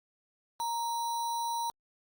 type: tone with sample-and-hold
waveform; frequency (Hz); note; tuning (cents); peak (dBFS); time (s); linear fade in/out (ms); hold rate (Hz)
sine; 932.3; A#5; 0; -30; 0.6-1.7; 0; 4900
effects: Opus 48 kbps